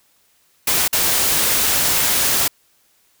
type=noise with dropouts; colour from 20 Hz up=white; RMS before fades=-17 dBFS; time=0.67-2.48 s; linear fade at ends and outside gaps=5 ms; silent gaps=0.879-0.928 s; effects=white hiss -59 dBFS RMS until 3.2 s